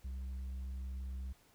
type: tone with tanh clipping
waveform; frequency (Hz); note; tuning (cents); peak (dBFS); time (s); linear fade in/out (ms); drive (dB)
sine; 65.1; C2; -8; -40; 0.04-1.33; 10; 4
effects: pink hiss -67 dBFS RMS until 1.54 s